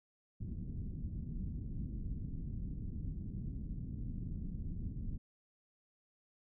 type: low-pass noise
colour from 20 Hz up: pink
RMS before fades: -41 dBFS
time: 0.4-5.18 s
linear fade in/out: 10 ms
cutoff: 230 Hz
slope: 24 dB/octave
effects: none